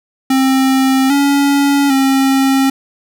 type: tone with pitch steps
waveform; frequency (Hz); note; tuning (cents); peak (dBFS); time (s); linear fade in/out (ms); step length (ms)
square; 265 / 281.6 / 269.1; C4 / C#4 / C4; +22 / +27 / +49; -10; 0.3-2.7; 5; 800
effects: none